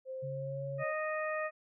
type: tone with pitch glide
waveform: sine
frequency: 523.3 to 551.9 Hz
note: C5 to C#5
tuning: 0 to -8 cents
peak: -38 dBFS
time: 0.05-0.94 s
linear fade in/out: 50 ms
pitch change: +92 cents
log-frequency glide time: 0.21-0.64 s
type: tone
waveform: sine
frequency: 138.59 Hz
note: C#3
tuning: in tune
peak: -39 dBFS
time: 0.22-0.84 s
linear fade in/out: 20 ms
type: harmonic tone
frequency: 620 Hz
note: D#5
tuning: 6 cents flat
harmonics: 1 / 2 / 3 / 4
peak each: -35 / -39 / -39 / -45 dBFS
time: 0.78-1.51 s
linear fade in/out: 50 ms
effects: none

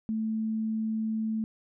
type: tone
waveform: sine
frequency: 220 Hz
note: A3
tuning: in tune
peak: -27 dBFS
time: 0.09-1.44 s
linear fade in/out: 0 ms
effects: none

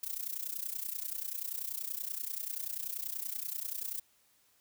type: noise with amplitude modulation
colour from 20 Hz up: violet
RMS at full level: -35 dBFS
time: 0.03-4 s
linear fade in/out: 5 ms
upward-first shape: sine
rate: 30.4 Hz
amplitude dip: 85%
effects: white hiss -69 dBFS RMS until 4.6 s

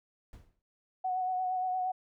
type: noise with exponential decay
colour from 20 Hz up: brown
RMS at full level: -45 dBFS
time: 0.33-0.62 s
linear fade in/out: 1 ms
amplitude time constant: 63 ms
type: tone with vibrato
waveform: sine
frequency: 740 Hz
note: F#5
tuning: in tune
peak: -29 dBFS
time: 1.04-1.92 s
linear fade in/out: 10 ms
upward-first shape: sine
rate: 8.6 Hz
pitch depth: 23 cents each way
effects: none

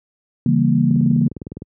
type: chord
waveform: sine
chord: C# diminished seventh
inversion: none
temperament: equal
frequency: 138.59 / 164.81 / 196 / 233.1 Hz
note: C#3 / E3 / G3 / Bb3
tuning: 0 / 0 / 0 / 0 cents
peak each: -18 / -18 / -21 / -16 dBFS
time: 0.46-1.28 s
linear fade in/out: 2 ms
type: click train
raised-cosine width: 3 ms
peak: -18 dBFS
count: 15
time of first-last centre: 0.91-1.621 s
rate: 19.7 Hz
effects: high-pass 80 Hz 12 dB/octave

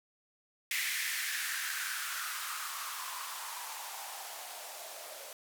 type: noise with band-pass filter sweep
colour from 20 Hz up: violet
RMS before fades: -39 dBFS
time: 0.71-5.33 s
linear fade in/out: 2 ms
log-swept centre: 2100 to 560 Hz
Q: 4.4
effects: none

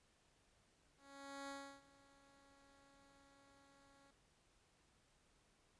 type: tone with ADSR envelope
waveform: 10% pulse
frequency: 277.2 Hz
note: C#4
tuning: in tune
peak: -39 dBFS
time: 0.97-4.11 s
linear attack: 520 ms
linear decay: 320 ms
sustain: -21 dB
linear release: 7 ms
effects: pink hiss -75 dBFS RMS until 5.79 s + resampled to 22050 Hz

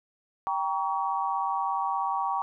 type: chord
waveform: sine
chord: G diminished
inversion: none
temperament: just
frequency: 784 / 940.8 / 1128.9 Hz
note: G5 / Bb5 / Db6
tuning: 0 / +16 / +31 cents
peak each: -30 dBFS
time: 0.47-2.42 s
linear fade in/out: 0 ms
effects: none

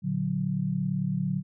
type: tone cluster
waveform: sine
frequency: 116.5 / 147.6 / 185.5 Hz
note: A#2 / D3 / F#3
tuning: -1 / +9 / +5 cents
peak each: -35 / -29 / -28 dBFS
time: 0.02-1.43 s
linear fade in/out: 50 ms
effects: none

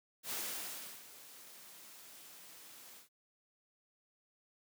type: noise with ADSR envelope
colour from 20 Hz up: white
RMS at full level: -39 dBFS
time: 0.23-3.09 s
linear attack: 81 ms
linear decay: 710 ms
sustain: -16 dB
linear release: 120 ms
effects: high-pass 150 Hz 12 dB/octave

